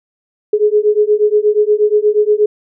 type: beating tone pair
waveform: sine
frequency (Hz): 416.8 / 425.2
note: G#4 / G#4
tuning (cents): +6 / +41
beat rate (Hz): 8.4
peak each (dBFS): -12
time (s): 0.53-2.46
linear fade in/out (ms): 5
effects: none